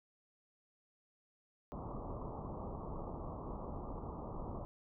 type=low-pass noise; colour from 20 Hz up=pink; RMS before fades=-44 dBFS; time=1.72-4.65 s; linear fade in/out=0 ms; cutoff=1200 Hz; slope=96 dB/octave; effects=none